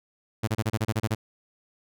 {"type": "tone bursts", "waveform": "sawtooth", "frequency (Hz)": 110, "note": "A2", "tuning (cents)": 0, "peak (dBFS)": -19, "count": 10, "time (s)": [0.43, 1.15], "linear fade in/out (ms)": 10, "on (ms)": 45, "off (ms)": 30, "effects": []}